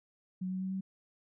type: tone with pitch steps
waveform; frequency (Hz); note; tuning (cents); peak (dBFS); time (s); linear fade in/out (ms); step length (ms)
sine; 185 / 186.93 / 188.89 / 190.86; F#3 / F#3 / F#3 / G3; 0 / +18 / +36 / -46; -33; 0.41-0.81; 10; 100
effects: none